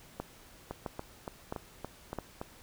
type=two click trains; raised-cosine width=1 ms; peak=-21 / -23 dBFS; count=4 / 7; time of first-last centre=0.2-2.187 / 0.71-2.415 s; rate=1.51 / 3.52 Hz; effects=pink hiss -56 dBFS RMS until 2.62 s